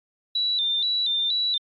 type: tone with vibrato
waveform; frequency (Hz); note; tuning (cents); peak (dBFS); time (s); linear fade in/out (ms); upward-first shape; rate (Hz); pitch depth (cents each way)
sine; 3757; A#7; +13; -21; 0.35-1.58; 5; square; 2.1; 77
effects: AAC 64 kbps